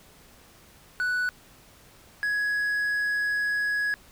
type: tone pair in turn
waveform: triangle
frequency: 1482 / 1672.2 Hz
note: F#6 / G#6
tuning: +2 / +11 cents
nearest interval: major second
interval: 209 cents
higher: second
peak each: -22 dBFS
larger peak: neither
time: 1-1.29 / 2.23-3.94 s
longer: second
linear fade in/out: 0 ms
effects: pink hiss -54 dBFS RMS until 4.11 s